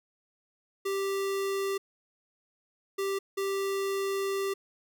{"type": "tone bursts at uneven times", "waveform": "square", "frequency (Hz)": 392, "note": "G4", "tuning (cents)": 0, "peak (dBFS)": -29, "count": 3, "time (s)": [[0.85, 1.78], [2.98, 3.19], [3.37, 4.54]], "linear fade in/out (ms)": 10, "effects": []}